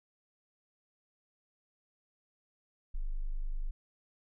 sine tone, 25.14 Hz, G0, 45 cents sharp, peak -31 dBFS, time 2.94-3.71 s, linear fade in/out 10 ms, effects none

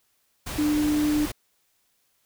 sine tone in noise, 299.3 Hz, D4, 33 cents sharp, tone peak -20 dBFS, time 0.58-1.26 s, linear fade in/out 10 ms, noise pink, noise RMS -33 dBFS, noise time 0.46-1.32 s, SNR +10 dB, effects white hiss -69 dBFS RMS until 2.25 s

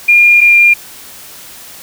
sine tone pair in turn, 2413 / 2401 Hz, D7 / D7, +46 / +38 cents, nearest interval unison, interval 8 cents, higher first, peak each -3 dBFS, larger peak neither, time 0.08-0.41 / 0.41-0.74 s, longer neither, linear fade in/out 10 ms, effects white hiss -33 dBFS RMS until 1.82 s

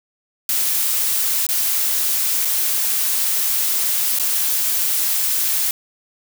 blue noise with dropouts, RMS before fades -19 dBFS, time 0.49-5.71 s, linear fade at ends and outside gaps 1 ms, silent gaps 1.466-1.489 / 2.449-2.453 / 4.188-4.197 s, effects none

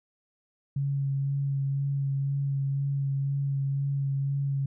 sine tone with vibrato, 138.59 Hz, C#3, in tune, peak -25 dBFS, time 0.76-4.66 s, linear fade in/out 5 ms, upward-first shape sine, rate 2 Hz, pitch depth 15 cents each way, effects none

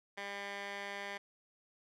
15% pulse tone with band-pass filter, 200.3 Hz, G3, 38 cents sharp, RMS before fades -43 dBFS, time 0.17-1.18 s, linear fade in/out 10 ms, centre 1900 Hz, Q 1.2, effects none

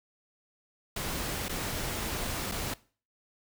pink noise with dropouts, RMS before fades -34 dBFS, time 0.96-2.74 s, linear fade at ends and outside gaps 5 ms, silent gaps 1.484-1.493 / 2.515-2.519 s, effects noise-tail reverb RT60 0.4 s tail -20 dB re dry

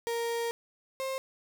35% pulse tone pair in turn, 466.2 / 530.7 Hz, A#4 / C5, 0 / +24 cents, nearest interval major second, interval 224 cents, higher second, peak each -28 / -30 dBFS, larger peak first, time 0.07-0.51 / 1-1.18 s, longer first, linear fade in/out 0 ms, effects none

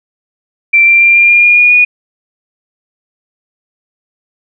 sine tone with pitch steps, 2349 / 2364 / 2379 / 2394 / 2409 / 2425 / 2440 / 2456 Hz, D7 / D7 / D7 / D7 / D7 / D#7 / D#7 / D#7, 0 / +11 / +22 / +33 / +43 / -45 / -34 / -23 cents, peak -3 dBFS, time 0.73-1.85 s, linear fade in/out 10 ms, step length 140 ms, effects none

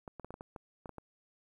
clicks, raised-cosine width 1 ms, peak -30 dBFS, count 10, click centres 0.078 / 0.197 / 0.246 / 0.306 / 0.341 / 0.409 / 0.562 / 0.858 / 0.893 / 0.983 s, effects 11-bit

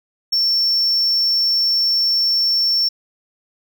triangle tone, 5430 Hz, F8, 50 cents flat, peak -13 dBFS, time 0.32-2.89 s, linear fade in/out 10 ms, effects none

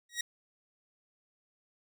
15% pulse tone with exponential growth, 1898 Hz, A#6, 31 cents sharp, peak -22 dBFS, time 0.09-0.21 s, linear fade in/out 5 ms, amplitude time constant 26 ms, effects none

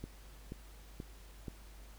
click train, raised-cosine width 3 ms, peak -29 dBFS, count 4, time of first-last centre 0.04-1.482 s, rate 2.08 Hz, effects added 50 Hz sine -52 dBFS peak until 1.98 s + pink hiss -60 dBFS RMS until 1.98 s

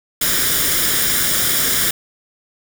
white noise with comb filter, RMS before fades -17 dBFS, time 0.21-1.91 s, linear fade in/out 5 ms, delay 0.57 ms, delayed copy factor +0.6, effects none

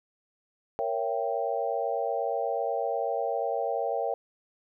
sine chord, A# diminished seventh, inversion none, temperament equal with one note detuned, 466.2 / 554.4 / 671.9 / 784 Hz, A#4 / C#5 / E5 / G5, 0 / 0 / +33 / 0 cents, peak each -32 dBFS, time 0.79-4.14 s, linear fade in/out 0 ms, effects none

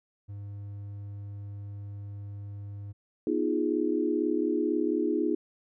triangle tone, 101.3 Hz, G#2, 43 cents flat, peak -35 dBFS, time 0.28-2.93 s, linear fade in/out 20 ms
sine chord, F half-diminished seventh, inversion second, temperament equal, 246.9 / 311.1 / 349.2 / 415.3 Hz, Cb4 / Eb4 / F4 / Ab4, 0 / 0 / 0 / 0 cents, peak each -33 / -28 / -30 / -31 dBFS, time 3.27-5.35 s, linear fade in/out 2 ms
effects none

